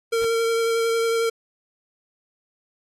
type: noise with exponential growth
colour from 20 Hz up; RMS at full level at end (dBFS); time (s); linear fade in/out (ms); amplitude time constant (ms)
pink; -34; 0.11-0.25; 2; 30
type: tone with vibrato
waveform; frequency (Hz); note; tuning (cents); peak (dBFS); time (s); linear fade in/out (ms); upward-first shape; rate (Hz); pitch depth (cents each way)
square; 457.8; A#4; -31; -20; 0.12-1.3; 10; sine; 11; 13
effects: low-pass 12000 Hz 12 dB/octave